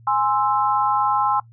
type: chord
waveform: sine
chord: Ab augmented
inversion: none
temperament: equal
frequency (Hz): 830.6 / 1046.5 / 1318.5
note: Ab5 / C6 / E6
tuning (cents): 0 / 0 / 0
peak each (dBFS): -20 / -21 / -23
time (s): 0.07-1.4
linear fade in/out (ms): 5
effects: noise-tail reverb RT60 0.1 s tail -20 dB re dry + added 115 Hz sine -45 dBFS peak until 1.52 s